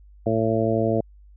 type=harmonic tone; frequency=111.8 Hz; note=A2; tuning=28 cents sharp; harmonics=1 / 2 / 3 / 4 / 5 / 6; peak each=-26 / -26 / -26 / -26 / -26 / -26 dBFS; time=0.26-1.01 s; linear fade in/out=5 ms; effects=added 50 Hz sine -46 dBFS peak until 1.36 s